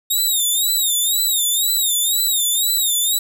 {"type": "tone with vibrato", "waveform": "10% pulse", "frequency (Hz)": 3729, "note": "A#7", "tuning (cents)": 0, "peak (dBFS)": -9, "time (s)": [0.1, 3.19], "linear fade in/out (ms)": 10, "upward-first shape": "sine", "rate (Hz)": 2, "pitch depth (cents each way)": 120, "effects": []}